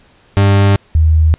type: tone pair in turn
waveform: 40% pulse / sine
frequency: 99.5 / 78.97 Hz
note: G2 / D#2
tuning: +26 / +26 cents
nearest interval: major third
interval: 400 cents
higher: first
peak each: -6 dBFS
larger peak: neither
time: 0.37-0.76 / 0.95-1.34 s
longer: neither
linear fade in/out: 0 ms
effects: pink hiss -49 dBFS RMS until 1.38 s + resampled to 8000 Hz